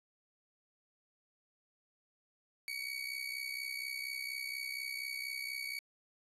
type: tone with amplitude modulation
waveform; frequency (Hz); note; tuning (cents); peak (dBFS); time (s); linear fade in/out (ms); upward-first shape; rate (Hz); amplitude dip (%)
30% pulse; 2253; C#7; +28; -33; 2.68-5.79; 0; sine; 64.2; 70
effects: resampled to 32000 Hz